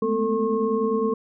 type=tone cluster; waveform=sine; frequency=212 / 221.7 / 250.7 / 446.6 / 1080 Hz; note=G#3 / A3 / B3 / A4 / C#6; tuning=+36 / +13 / +26 / +26 / -45 cents; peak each=-29 / -28 / -30 / -22 / -30 dBFS; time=0.02-1.14 s; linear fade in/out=5 ms; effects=none